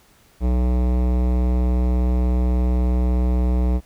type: tone with hard clipping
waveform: sine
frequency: 61.74 Hz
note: B1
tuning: in tune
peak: -18 dBFS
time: 0.4-3.81 s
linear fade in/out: 50 ms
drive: 18 dB
effects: pink hiss -55 dBFS RMS until 3.85 s